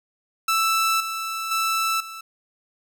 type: tone with level steps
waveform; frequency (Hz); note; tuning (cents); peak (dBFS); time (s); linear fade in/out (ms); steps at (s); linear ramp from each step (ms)
sawtooth; 1322; E6; +5; -15 / -23 / -17 / -31; 0.48-2.21; 5; 1 / 1.51 / 2; 5
effects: none